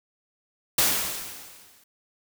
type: noise with exponential decay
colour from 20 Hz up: white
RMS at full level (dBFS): -19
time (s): 0.78-1.84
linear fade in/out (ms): 5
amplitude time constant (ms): 230
effects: none